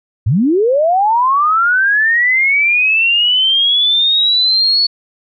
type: linear sweep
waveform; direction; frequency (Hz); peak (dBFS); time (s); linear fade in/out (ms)
sine; up; 87.31 to 4435; -9; 0.26-4.87; 10
effects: none